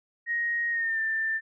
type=tone with pitch glide; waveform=sine; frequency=1876 to 1783 Hz; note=A#6 to A6; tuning=+11 to +22 cents; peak=-25 dBFS; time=0.26-1.41 s; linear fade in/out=50 ms; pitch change=-89 cents; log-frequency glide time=0.7-1 s; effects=none